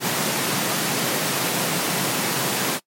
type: high-pass noise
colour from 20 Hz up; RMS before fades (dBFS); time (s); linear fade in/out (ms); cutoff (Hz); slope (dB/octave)
pink; -23; 0-2.8; 50; 130; 48
effects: noise-tail reverb RT60 0.1 s tail -22 dB re dry + MP3 64 kbps